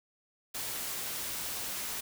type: noise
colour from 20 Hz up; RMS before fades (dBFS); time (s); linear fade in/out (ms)
white; -37; 0.54-2.01; 10
effects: none